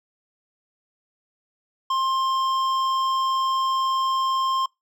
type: tone with hard clipping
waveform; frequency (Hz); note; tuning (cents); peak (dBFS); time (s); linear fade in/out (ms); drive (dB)
sine; 1057; C6; +17; -22; 1.9-4.66; 5; 10
effects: noise-tail reverb RT60 0.2 s tail -26 dB re dry